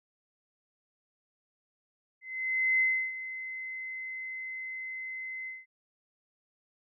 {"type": "tone with ADSR envelope", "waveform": "sine", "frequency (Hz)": 2053, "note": "C7", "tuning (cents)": -33, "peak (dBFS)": -22, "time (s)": [2.21, 5.66], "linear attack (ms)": 590, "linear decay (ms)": 320, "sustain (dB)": -14, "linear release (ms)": 190, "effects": []}